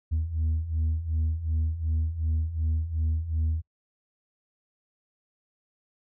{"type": "beating tone pair", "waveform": "sine", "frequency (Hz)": [77.78, 80.48], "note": ["D#2", "E2"], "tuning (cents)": [0, -41], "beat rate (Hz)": 2.7, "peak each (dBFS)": [-28, -24], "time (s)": [0.11, 3.62], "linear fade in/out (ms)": 20, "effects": ["noise-tail reverb RT60 0.1 s tail -26 dB re dry", "tanh soft clip ceiling -21 dBFS"]}